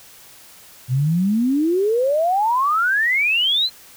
sine exponential sweep, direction up, 121.2 to 4201 Hz, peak -15 dBFS, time 0.88-3.7 s, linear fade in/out 50 ms, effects white hiss -45 dBFS RMS until 3.96 s

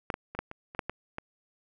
clicks, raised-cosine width 0.5 ms, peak -14 / -17 / -24 / -15 / -25 / -29 / -13 / -17 / -20 dBFS, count 9, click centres 0.102 / 0.141 / 0.35 / 0.39 / 0.514 / 0.749 / 0.792 / 0.896 / 1.184 s, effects none

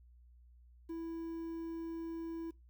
triangle tone with quantisation, 330 Hz, E4, 2 cents sharp, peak -37 dBFS, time 0.89-2.51 s, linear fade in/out 10 ms, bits 11, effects noise-tail reverb RT60 0.2 s tail -21 dB re dry + added 60 Hz sine -58 dBFS peak until 2.69 s

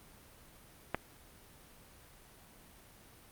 click, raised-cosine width 0.5 ms, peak -16 dBFS, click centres 0.946 s, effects pink hiss -58 dBFS RMS until 3.31 s + Opus 32 kbps

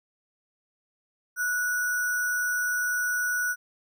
sine tone with sample-and-hold, 1469 Hz, F#6, 13 cents flat, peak -24 dBFS, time 1.36-3.56 s, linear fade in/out 50 ms, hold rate 7350 Hz, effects none

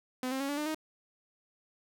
sawtooth tone with pitch steps, 254.6 / 265.3 / 276.4 / 287.9 / 300 / 312.5 Hz, C4 / C4 / C#4 / D4 / D4 / D#4, -47 / +24 / -5 / -34 / +37 / +8 cents, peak -28 dBFS, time 0.23-0.746 s, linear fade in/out 2 ms, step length 86 ms, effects none

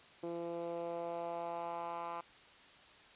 10% pulse tone with band-pass filter sweep, 170 Hz, F3, 46 cents flat, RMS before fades -41 dBFS, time 0.23-2.21 s, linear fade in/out 5 ms, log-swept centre 380 to 1100 Hz, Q 2.1, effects white hiss -59 dBFS RMS until 3.15 s + resampled to 8000 Hz

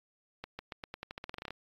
accelerating click train, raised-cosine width 0.3 ms, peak -24 dBFS, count 16, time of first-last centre 0.44-1.506 s, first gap 150 ms, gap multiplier 0.88, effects AAC 32 kbps

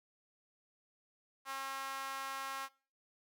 sawtooth tone with high-pass filter, 270 Hz, C#4, 45 cents flat, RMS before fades -42 dBFS, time 1.45-2.69 s, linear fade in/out 50 ms, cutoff 1100 Hz, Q 2.4, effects noise-tail reverb RT60 0.4 s tail -22 dB re dry

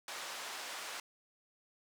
pink band-pass noise, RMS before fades -44 dBFS, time 0.08-1 s, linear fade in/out 2 ms, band 790 to 8300 Hz, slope 12 dB/octave, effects none

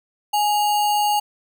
sine tone with sample-and-hold, 832 Hz, G#5, 3 cents sharp, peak -16 dBFS, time 0.33-1.2 s, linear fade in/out 10 ms, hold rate 3675 Hz, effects none

